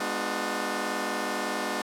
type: chord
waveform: 10% pulse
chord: G# diminished seventh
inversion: none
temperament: just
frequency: 207.7 / 249.2 / 299 / 358.8 Hz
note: G#3 / B3 / D4 / F4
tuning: 0 / +16 / +31 / +47 cents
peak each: -26 dBFS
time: 0-1.82 s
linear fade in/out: 5 ms
effects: low-pass 12000 Hz 12 dB/octave